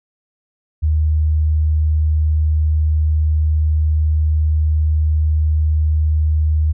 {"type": "tone", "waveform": "sine", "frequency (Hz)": 77.2, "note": "D#2", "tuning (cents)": -13, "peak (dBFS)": -12, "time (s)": [0.82, 6.73], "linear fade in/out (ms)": 20, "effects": []}